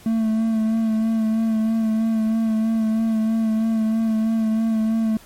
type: tone with vibrato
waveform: triangle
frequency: 222 Hz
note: A3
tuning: 16 cents sharp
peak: -15 dBFS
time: 0.06-5.17 s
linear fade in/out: 2 ms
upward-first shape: sine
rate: 3.1 Hz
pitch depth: 25 cents each way
effects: pink hiss -47 dBFS RMS until 5.25 s + MP3 64 kbps